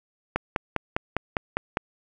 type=click train; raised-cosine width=0.5 ms; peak=-8 dBFS; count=8; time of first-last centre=0.36-1.771 s; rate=4.96 Hz; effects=none